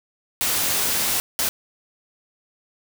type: noise bursts at uneven times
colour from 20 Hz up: white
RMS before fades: -22 dBFS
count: 2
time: 0.41-1.2 / 1.39-1.49 s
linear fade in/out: 0 ms
effects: none